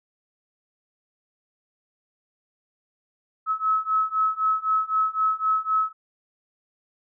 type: beating tone pair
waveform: sine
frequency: 1289 / 1292.9 Hz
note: E6 / E6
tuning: -39 / -34 cents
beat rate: 3.9 Hz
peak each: -24 / -23 dBFS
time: 3.46-5.93 s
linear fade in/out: 50 ms
effects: none